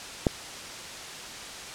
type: click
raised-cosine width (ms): 2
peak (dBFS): -7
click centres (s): 0.268
effects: white hiss -39 dBFS RMS until 1.74 s + low-pass 7000 Hz 12 dB/octave